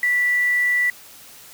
sine tone with quantisation, 1966 Hz, B6, 8 cents flat, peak -16 dBFS, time 0.03-0.9 s, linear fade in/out 2 ms, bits 6, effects white hiss -44 dBFS RMS until 1.53 s

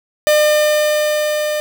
45% pulse tone with level ramp, 603 Hz, D5, 46 cents sharp, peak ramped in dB -9 to -17 dBFS, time 0.27-1.6 s, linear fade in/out 0 ms, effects none

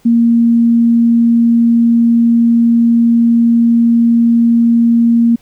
sine tone, 233.1 Hz, A#3, in tune, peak -6 dBFS, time 0.05-5.36 s, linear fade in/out 10 ms, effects pink hiss -51 dBFS RMS until 5.41 s

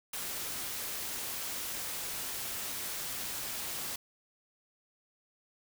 white noise, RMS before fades -38 dBFS, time 0.13-3.96 s, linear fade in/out 5 ms, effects none

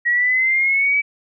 sine linear sweep, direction up, 1901 to 2300 Hz, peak -14 dBFS, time 0.05-1.02 s, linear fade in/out 20 ms, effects none

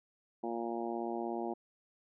harmonic tone, 116.8 Hz, A#2, 4 cents sharp, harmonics 2 / 3 / 4 / 5 / 6 / 7 / 8, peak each -41 / -38 / -46 / -46 / -42 / -43 / -49 dBFS, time 0.43-1.54 s, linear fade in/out 10 ms, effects none

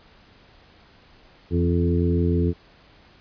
harmonic tone with a mistuned harmonic, 86.6 Hz, F2, 14 cents flat, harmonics 1 / 2 / 3 / 4 / 5, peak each -21 / -24 / -26 / -27 / -28 dBFS, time 1.5-2.54 s, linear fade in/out 50 ms, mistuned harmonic 2, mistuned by -40 cents, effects pink hiss -53 dBFS RMS until 3.2 s + resampled to 11025 Hz

